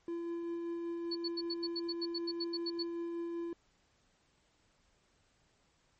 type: tone with tremolo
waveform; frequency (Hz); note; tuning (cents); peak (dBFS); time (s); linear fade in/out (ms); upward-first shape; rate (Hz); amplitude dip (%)
triangle; 339.4; F4; -49; -33; 0.08-3.53; 2; triangle; 5.2; 25
type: tone bursts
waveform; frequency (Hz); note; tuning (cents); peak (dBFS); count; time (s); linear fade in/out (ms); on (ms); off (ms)
sine; 4435; C#8; 0; -35; 14; 1.11-2.832; 10; 45; 84
effects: pink hiss -72 dBFS RMS until 5.99 s + MP3 32 kbps